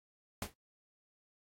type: noise with exponential decay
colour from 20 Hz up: pink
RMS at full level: -34 dBFS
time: 0.42-0.54 s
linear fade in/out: 2 ms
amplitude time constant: 24 ms
effects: noise-tail reverb RT60 0.1 s tail -21 dB re dry + AAC 48 kbps